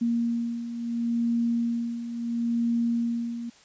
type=beating tone pair; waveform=sine; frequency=233.7 / 234.43 Hz; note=A#3 / A#3; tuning=+5 / +10 cents; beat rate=0.73 Hz; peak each=-31 / -25 dBFS; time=0.01-3.5 s; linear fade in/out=10 ms; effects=white hiss -55 dBFS RMS until 3.64 s + resampled to 16000 Hz